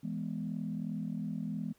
sine chord, E major, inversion none, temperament equal, 164.81 / 207.7 / 246.9 Hz, E3 / G#3 / B3, 0 / 0 / 0 cents, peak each -38 / -37 / -39 dBFS, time 0.03-1.73 s, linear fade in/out 10 ms, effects tanh soft clip ceiling -26 dBFS + pink hiss -69 dBFS RMS until 1.78 s

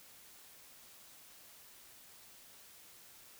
silence, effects white hiss -58 dBFS RMS until 3.39 s

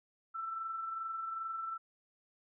sine tone with amplitude modulation, 1332 Hz, E6, 18 cents sharp, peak -35 dBFS, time 0.34-1.78 s, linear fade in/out 20 ms, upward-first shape sine, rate 22.5 Hz, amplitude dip 40%, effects none

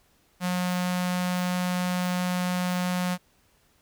sawtooth tone with notch filter, 180.3 Hz, F#3, 45 cents flat, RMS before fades -27 dBFS, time 0.4-3.18 s, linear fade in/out 50 ms, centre 360 Hz, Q 1.4, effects pink hiss -64 dBFS RMS until 3.81 s

